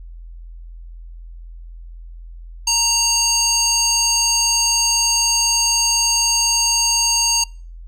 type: tone with band-pass filter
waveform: square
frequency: 926 Hz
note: A#5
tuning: 12 cents flat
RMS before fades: -17 dBFS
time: 2.67-7.44 s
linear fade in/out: 5 ms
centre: 5900 Hz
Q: 3.2
effects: noise-tail reverb RT60 0.4 s tail -26 dB re dry + added 42 Hz sine -33 dBFS peak until 7.87 s